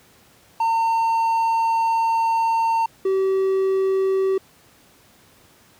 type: tone pair in turn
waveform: triangle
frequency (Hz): 909 / 383.6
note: A#5 / G4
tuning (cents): -44 / -37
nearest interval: octave + minor third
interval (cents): 1493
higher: first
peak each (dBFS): -15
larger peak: neither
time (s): 0.6-2.86 / 3.05-4.38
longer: first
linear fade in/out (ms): 5
effects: pink hiss -53 dBFS RMS until 5.79 s + high-pass 80 Hz 12 dB/octave